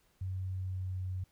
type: tone with pitch glide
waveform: sine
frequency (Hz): 93.7 to 92.68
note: F#2 to F#2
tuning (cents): +22 to +3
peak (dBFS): -34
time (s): 0.21-1.24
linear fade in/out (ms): 5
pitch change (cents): -19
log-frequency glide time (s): 0.44-1.04
effects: pink hiss -71 dBFS RMS until 1.31 s